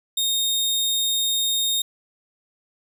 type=tone; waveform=sawtooth; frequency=3700 Hz; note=A#7; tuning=14 cents flat; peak=-17 dBFS; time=0.17-1.82 s; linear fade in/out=5 ms; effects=none